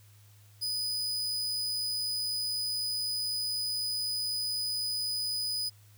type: tone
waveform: 40% pulse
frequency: 4978 Hz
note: D#8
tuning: in tune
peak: -29 dBFS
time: 0.61-5.7 s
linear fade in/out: 20 ms
effects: added 103 Hz sine -55 dBFS peak until 5.97 s + white hiss -63 dBFS RMS until 5.97 s

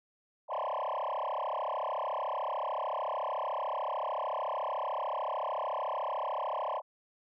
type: tone with frequency modulation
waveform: sine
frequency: 817 Hz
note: G#5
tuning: 29 cents flat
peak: -29 dBFS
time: 0.48-6.82 s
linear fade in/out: 50 ms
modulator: 33.6 Hz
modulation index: 7.6
effects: tanh soft clip ceiling -30 dBFS

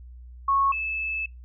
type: tone pair in turn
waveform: sine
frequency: 1100 / 2616 Hz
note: C#6 / E7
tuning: -14 / -14 cents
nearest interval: octave + minor third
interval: 1500 cents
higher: second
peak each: -19 / -26 dBFS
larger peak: first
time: 0.48-0.72 / 0.72-1.26 s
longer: second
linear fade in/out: 5 ms
effects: noise-tail reverb RT60 0.2 s tail -21 dB re dry + added 61 Hz sine -41 dBFS peak until 1.44 s

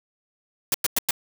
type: noise bursts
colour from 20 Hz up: white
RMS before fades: -21 dBFS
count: 4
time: 0.72-1.109 s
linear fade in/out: 2 ms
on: 23 ms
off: 99 ms
effects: none

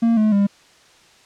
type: tone with pitch steps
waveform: triangle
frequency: 230.4 / 215 / 200.6 Hz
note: A#3 / A3 / G3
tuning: -20 / -40 / +40 cents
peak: -11 dBFS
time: 0.02-0.47 s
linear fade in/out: 10 ms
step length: 150 ms
effects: white hiss -51 dBFS RMS until 1.25 s + low-pass 6000 Hz 12 dB/octave

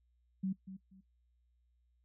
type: tone with echo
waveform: sine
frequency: 190 Hz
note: F#3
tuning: 46 cents sharp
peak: -32 dBFS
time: 0.43-0.53 s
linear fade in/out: 10 ms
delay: 240 ms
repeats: 2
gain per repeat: -12 dB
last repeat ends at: 1.01 s
effects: noise-tail reverb RT60 0.1 s tail -19 dB re dry + added 60 Hz sine -70 dBFS peak until 2.04 s

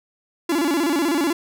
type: tone with vibrato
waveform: 45% pulse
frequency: 311.1 Hz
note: D#4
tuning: in tune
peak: -18 dBFS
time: 0.49-1.33 s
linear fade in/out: 5 ms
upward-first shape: square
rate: 16 Hz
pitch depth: 160 cents each way
effects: none

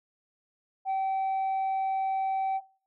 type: tone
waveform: sine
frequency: 770 Hz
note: G5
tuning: 31 cents flat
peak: -23 dBFS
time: 0.85-2.61 s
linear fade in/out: 50 ms
effects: noise-tail reverb RT60 0.4 s tail -19 dB re dry + tanh soft clip ceiling -25 dBFS

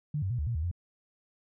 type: tone with pitch steps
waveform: sine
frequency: 148.9 / 95.4 / 122 / 73.9 / 117.6 / 77.5 / 87.4 Hz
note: D3 / G2 / B2 / D2 / A#2 / D#2 / F2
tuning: +24 / -47 / -21 / +11 / +16 / -6 / +2 cents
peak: -28 dBFS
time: 0.14-0.714 s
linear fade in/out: 5 ms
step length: 82 ms
effects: none

